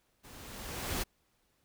pink noise with level ramp, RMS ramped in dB -53 to -33 dBFS, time 0.23-1.04 s, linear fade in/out 20 ms, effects pink hiss -74 dBFS RMS until 1.64 s

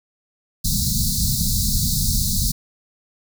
pink band-stop noise, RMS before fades -20 dBFS, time 0.64-2.52 s, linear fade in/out 10 ms, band 230 to 3900 Hz, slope 96 dB/octave, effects none

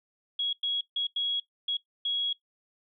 sine tone bursts at uneven times, 3322 Hz, G#7, in tune, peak -26 dBFS, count 6, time 0.39-0.53 / 0.63-0.81 / 0.96-1.07 / 1.16-1.4 / 1.68-1.77 / 2.05-2.33 s, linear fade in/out 5 ms, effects noise-tail reverb RT60 0.1 s tail -17 dB re dry

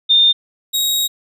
sine / sawtooth tone pair in turn, 3625 / 3789 Hz, A#7 / A#7, -49 / +27 cents, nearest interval minor second, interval 76 cents, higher second, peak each -8 / -12 dBFS, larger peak first, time 0.09-0.33 / 0.73-1.08 s, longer second, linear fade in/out 20 ms, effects none

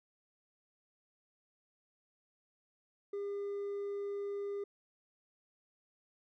sine tone with hard clipping, 403.2 Hz, G4, 49 cents sharp, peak -37 dBFS, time 3.13-4.64 s, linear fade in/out 5 ms, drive 2 dB, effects none

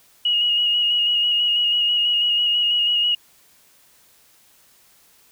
sine tone with vibrato, 2885 Hz, F#7, 44 cents flat, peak -16 dBFS, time 0.25-3.15 s, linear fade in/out 5 ms, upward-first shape square, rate 6.1 Hz, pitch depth 18 cents each way, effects white hiss -55 dBFS RMS until 5.31 s

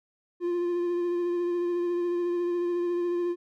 triangle tone with vibrato, 349.5 Hz, F4, 1 cent sharp, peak -23 dBFS, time 0.4-3.36 s, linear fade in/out 50 ms, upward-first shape triangle, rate 14 Hz, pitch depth 23 cents each way, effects none

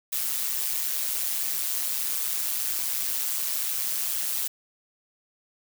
blue noise with amplitude modulation, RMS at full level -25 dBFS, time 0.12-4.48 s, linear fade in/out 10 ms, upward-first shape sine, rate 140 Hz, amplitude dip 70%, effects none

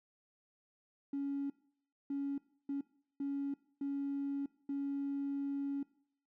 triangle tone bursts at uneven times, 279.5 Hz, C#4, 14 cents sharp, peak -31 dBFS, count 6, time 1.13-1.5 / 2.1-2.38 / 2.69-2.81 / 3.2-3.54 / 3.81-4.46 / 4.69-5.83 s, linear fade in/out 5 ms, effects noise-tail reverb RT60 0.6 s tail -23 dB re dry + tanh soft clip ceiling -32 dBFS

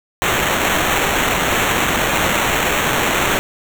blue noise with sample-and-hold, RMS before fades -17 dBFS, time 0.22-3.39 s, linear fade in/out 0 ms, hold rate 4900 Hz, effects none

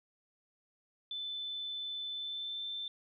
sine tone with pitch glide, 3517 to 3550 Hz, A7 to A7, -1 to +15 cents, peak -37 dBFS, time 1.11-2.88 s, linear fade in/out 2 ms, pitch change +16 cents, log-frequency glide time 2.12-2.64 s, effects none

